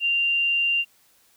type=tone; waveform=sine; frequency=2781 Hz; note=F7; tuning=8 cents flat; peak=-19 dBFS; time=0-0.85 s; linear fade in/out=50 ms; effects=white hiss -60 dBFS RMS until 1.36 s